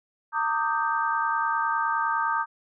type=chord; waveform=sine; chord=Eb major seventh; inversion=second; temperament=equal with one note detuned; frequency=912.6 / 1174.7 / 1244.5 / 1568 Hz; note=Bb5 / D6 / Eb6 / G6; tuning=-37 / 0 / 0 / 0 cents; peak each=-27 / -30 / -28 / -29 dBFS; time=0.32-2.46 s; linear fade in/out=50 ms; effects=none